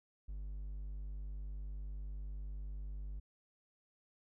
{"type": "tone", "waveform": "triangle", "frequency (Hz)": 50, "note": "G1", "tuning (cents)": 35, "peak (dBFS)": -39, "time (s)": [0.28, 3.2], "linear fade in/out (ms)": 10, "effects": []}